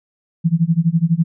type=tone with tremolo; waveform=sine; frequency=166.1 Hz; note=E3; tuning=13 cents sharp; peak=-9 dBFS; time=0.44-1.24 s; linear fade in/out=20 ms; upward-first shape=sine; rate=12 Hz; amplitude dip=95%; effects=none